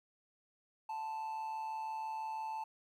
triangle tone with amplitude modulation, 880 Hz, A5, in tune, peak -34 dBFS, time 0.89-2.64 s, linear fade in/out 5 ms, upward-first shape sine, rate 146 Hz, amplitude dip 45%, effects 12-bit

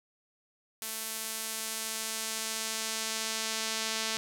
sawtooth tone with band-pass filter sweep, 221.5 Hz, A3, 12 cents sharp, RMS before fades -35 dBFS, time 0.82-4.17 s, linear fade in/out 0 ms, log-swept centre 12000 to 5200 Hz, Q 0.83, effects none

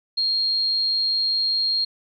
sine tone, 4235 Hz, C8, 20 cents sharp, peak -19 dBFS, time 0.17-1.85 s, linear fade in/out 10 ms, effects none

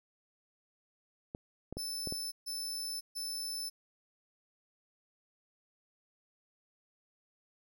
clicks, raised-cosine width 2 ms, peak -26 dBFS, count 5, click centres 1.349 / 1.726 / 1.77 / 2.073 / 2.124 s
sawtooth tone bursts, 5274 Hz, E8, in tune, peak -34 dBFS, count 3, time 1.77-3.7 s, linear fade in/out 20 ms, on 550 ms, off 140 ms
effects none

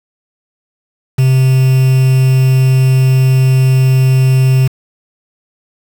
triangle tone with quantisation, 130.81 Hz, C3, in tune, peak -4 dBFS, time 1.18-4.68 s, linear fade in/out 10 ms, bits 4, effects none

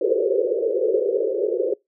white band-pass noise, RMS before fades -21 dBFS, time 0.01-1.74 s, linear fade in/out 5 ms, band 360 to 540 Hz, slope 96 dB/octave, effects noise-tail reverb RT60 0.2 s tail -26 dB re dry

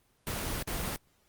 pink noise with dropouts, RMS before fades -34 dBFS, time 0.27-0.96 s, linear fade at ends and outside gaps 0 ms, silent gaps 0.626-0.675 s, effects pink hiss -69 dBFS RMS until 1.28 s + Opus 24 kbps

